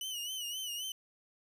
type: tone with vibrato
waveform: sawtooth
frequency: 2960 Hz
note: F#7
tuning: in tune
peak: -34 dBFS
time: 0.01-0.92 s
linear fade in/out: 2 ms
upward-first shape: sine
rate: 3.8 Hz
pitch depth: 81 cents each way
effects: none